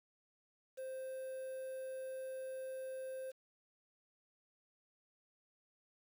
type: tone with quantisation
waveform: triangle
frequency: 523.3 Hz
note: C5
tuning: in tune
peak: -40 dBFS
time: 0.77-3.32 s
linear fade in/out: 20 ms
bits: 10
effects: none